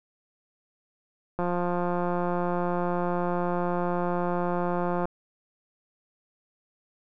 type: click train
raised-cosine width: 1 ms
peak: -15 dBFS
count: 646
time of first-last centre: 1.39-5.055 s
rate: 176 Hz
effects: none